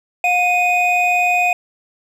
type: tone pair together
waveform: triangle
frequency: 715.2 / 2489 Hz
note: F5 / D#7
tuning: +41 / 0 cents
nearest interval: octave + minor seventh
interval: 2159 cents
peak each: -14 dBFS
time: 0.24-1.53 s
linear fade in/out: 2 ms
effects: none